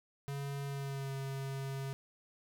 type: tone with pitch glide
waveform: square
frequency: 140.1 to 135.95 Hz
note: C#3 to C#3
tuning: +19 to -33 cents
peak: -38 dBFS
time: 0.28-1.93 s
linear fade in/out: 0 ms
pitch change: -52 cents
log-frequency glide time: 0.66-1.13 s
effects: 11-bit